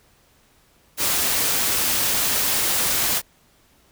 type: noise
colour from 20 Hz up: white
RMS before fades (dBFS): -21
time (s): 0.97-3.22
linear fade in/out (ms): 50
effects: pink hiss -58 dBFS RMS until 3.91 s